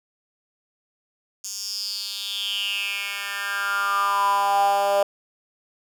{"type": "tone with high-pass filter sweep", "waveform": "10% pulse", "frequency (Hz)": 200, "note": "G3", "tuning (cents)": 35, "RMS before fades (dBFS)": -24, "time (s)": [1.44, 5.03], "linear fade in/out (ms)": 2, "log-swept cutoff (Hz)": [6300, 610], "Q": 6.5, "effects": []}